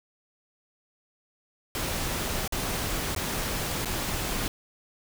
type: noise with dropouts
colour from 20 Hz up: pink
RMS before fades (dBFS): -30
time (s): 1.75-4.48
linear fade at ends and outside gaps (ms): 1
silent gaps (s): 2.477-2.523 / 3.149-3.162 / 3.849-3.856
effects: none